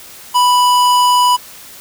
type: tone with hard clipping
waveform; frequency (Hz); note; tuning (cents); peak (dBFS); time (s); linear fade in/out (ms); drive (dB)
sine; 987.8; B5; 0; -10; 0.34-1.37; 20; 18
effects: white hiss -36 dBFS RMS until 1.8 s